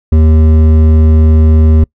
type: tone with hard clipping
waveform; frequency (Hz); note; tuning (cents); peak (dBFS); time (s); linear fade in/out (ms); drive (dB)
triangle; 78.6; D#2; +18; -5; 0.12-1.84; 5; 14
effects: noise-tail reverb RT60 0.1 s tail -25 dB re dry